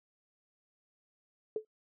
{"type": "tone with exponential decay", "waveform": "sine", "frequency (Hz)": 433.2, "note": "A4", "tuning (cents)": -27, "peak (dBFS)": -27, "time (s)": [1.56, 1.65], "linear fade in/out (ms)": 2, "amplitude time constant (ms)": 19, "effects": ["noise-tail reverb RT60 0.1 s tail -26 dB re dry"]}